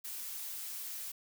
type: noise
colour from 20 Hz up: blue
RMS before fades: -42 dBFS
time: 0.04-1.12 s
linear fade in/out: 10 ms
effects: none